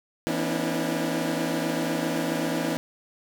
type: tone cluster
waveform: 25% pulse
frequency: 165.9 / 241.5 / 268.8 / 293.2 / 323.9 Hz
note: E3 / B3 / C4 / D4 / E4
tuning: +11 / -39 / +47 / -3 / -30 cents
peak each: -28 dBFS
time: 0.27-2.77 s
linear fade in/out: 0 ms
effects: none